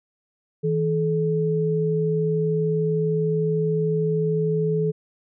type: tone pair together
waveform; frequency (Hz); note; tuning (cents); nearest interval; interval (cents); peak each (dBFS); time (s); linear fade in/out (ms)
sine; 161.18 / 429.8; E3 / A4; -39 / -41; octave + perfect fourth; 1698; -22; 0.63-4.92; 20
effects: none